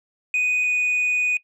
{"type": "tone pair in turn", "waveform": "sine", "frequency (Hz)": [2489, 2480], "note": ["D#7", "D#7"], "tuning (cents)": [0, -6], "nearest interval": "unison", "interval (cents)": 6, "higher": "first", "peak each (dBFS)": -16, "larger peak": "neither", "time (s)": [[0.34, 0.64], [0.64, 1.37]], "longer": "second", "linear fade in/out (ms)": 2, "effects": ["noise-tail reverb RT60 0.1 s tail -21 dB re dry", "tanh soft clip ceiling -17 dBFS"]}